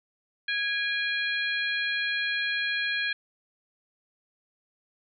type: harmonic tone with a mistuned harmonic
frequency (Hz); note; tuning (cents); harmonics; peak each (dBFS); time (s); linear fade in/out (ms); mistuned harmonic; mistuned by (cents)
826; G#5; -10; 2 / 3 / 4 / 5; -28 / -32 / -34 / -36; 0.48-3.13; 5; 3; -42
effects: none